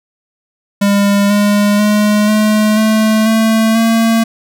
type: tone with pitch steps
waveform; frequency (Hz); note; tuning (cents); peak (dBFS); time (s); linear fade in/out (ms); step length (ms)
square; 201.4 / 205.4 / 209.5 / 213.6 / 217.9 / 222.2 / 226.6; G3 / G#3 / G#3 / G#3 / A3 / A3 / A#3; +47 / -19 / +15 / +49 / -17 / +17 / -49; -9; 0.81-4.24; 10; 490
effects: none